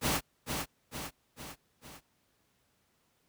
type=noise with echo; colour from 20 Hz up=pink; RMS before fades=-29 dBFS; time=0.01-0.21 s; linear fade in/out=50 ms; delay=450 ms; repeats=4; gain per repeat=-5 dB; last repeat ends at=2.01 s; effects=pink hiss -73 dBFS RMS until 3.28 s + high-pass 60 Hz 12 dB/octave